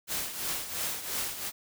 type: noise with tremolo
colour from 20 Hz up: white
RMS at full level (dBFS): -31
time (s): 0.07-1.52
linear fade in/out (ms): 50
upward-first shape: triangle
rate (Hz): 2.9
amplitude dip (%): 70
effects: none